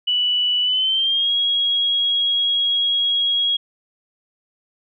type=tone with pitch glide; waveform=sine; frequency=2960 to 3303 Hz; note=F#7 to G#7; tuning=0 to -10 cents; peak=-16 dBFS; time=0.07-3.57 s; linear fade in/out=10 ms; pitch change=+190 cents; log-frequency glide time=0.62-1.32 s; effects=none